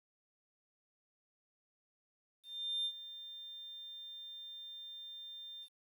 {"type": "tone with ADSR envelope", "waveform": "sine", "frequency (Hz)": 3600, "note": "A7", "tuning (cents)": 39, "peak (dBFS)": -31, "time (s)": [2.43, 5.69], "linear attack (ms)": 420, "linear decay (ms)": 67, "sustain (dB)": -15, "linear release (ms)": 68, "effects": ["tanh soft clip ceiling -31 dBFS", "11-bit"]}